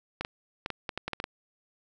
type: clicks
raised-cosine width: 0.3 ms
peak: -16 dBFS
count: 10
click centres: 0.21 / 0.249 / 0.661 / 0.703 / 0.892 / 0.976 / 1.08 / 1.133 / 1.201 / 1.241 s
effects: none